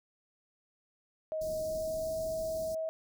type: tone with pitch glide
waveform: sine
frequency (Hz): 629 to 641.5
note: D#5 to E5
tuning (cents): +19 to -47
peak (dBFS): -32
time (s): 1.32-2.89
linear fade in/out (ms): 0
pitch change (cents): +34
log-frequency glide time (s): 1.63-2.11
type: band-stop noise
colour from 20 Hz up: pink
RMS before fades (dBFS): -46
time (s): 1.41-2.75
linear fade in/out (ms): 5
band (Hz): 370 to 4500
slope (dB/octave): 48
effects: none